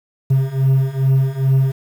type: beating tone pair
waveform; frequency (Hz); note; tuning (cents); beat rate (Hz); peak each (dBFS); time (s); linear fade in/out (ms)
triangle; 132.5 / 134.9; C3 / C#3; +22 / -47; 2.4; -15 / -13; 0.3-1.72; 10
effects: 7-bit